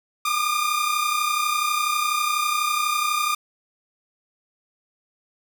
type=tone pair together; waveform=sawtooth; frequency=1192.9 / 1225 Hz; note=D6 / D#6; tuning=+27 / -27 cents; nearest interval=unison; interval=46 cents; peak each=-20 dBFS; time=0.25-3.35 s; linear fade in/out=5 ms; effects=none